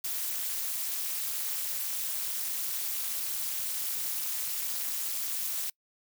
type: noise with amplitude modulation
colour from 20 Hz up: blue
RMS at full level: -29 dBFS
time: 0.04-5.7 s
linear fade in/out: 5 ms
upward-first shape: sine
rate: 283 Hz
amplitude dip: 95%
effects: noise-tail reverb RT60 0.1 s tail -26 dB re dry